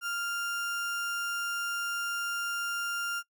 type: tone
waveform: 35% pulse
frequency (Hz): 1396.9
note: F6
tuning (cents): 0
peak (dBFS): -29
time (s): 0.01-3.23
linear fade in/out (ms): 50
effects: noise-tail reverb RT60 0.1 s tail -22 dB re dry